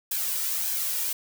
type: noise with flanger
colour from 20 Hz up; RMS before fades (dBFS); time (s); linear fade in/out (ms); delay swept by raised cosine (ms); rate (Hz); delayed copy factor
blue; -28; 0.11-1.13; 5; 1.2 to 2.15; 1.7; +0.5
effects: none